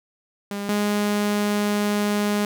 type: tone pair in turn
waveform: sawtooth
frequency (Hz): 202.1 / 206.8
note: G#3 / G#3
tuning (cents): -47 / -7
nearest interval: unison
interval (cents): 40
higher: second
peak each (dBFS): -23 / -16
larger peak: second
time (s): 0.51-0.69 / 0.69-2.45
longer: second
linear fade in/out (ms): 2
effects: none